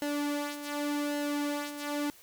sawtooth tone with flanger, 291.3 Hz, D4, 14 cents flat, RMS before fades -33 dBFS, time 0.02-2.1 s, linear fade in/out 0 ms, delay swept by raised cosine 0.84 to 3.44 ms, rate 0.87 Hz, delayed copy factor -0.55, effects white hiss -56 dBFS RMS until 2.22 s

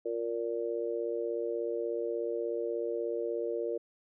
harmonic tone, 116.54 Hz, A#2, in tune, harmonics 3 / 4 / 5, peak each -36 / -33 / -38 dBFS, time 0.05-3.78 s, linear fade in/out 10 ms, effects none

